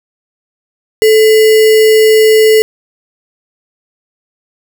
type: tone with sample-and-hold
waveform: sine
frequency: 436.2 Hz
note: A4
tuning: 15 cents flat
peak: -3 dBFS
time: 1.02-2.62 s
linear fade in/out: 0 ms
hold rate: 2450 Hz
effects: none